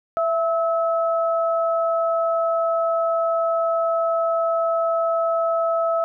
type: tone pair together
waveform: sine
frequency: 664 / 1295.4 Hz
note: E5 / E6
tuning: +12 / -31 cents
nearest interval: octave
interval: 1157 cents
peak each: -19 / -24 dBFS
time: 0.17-6.04 s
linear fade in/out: 0 ms
effects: none